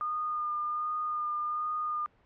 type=tone with vibrato; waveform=sine; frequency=1217 Hz; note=D#6; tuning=39 cents flat; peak=-29 dBFS; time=0.01-2.06 s; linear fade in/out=0 ms; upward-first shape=sine; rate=1.3 Hz; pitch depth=18 cents each way; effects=pink hiss -65 dBFS RMS until 2.25 s + low-pass 2000 Hz 12 dB/octave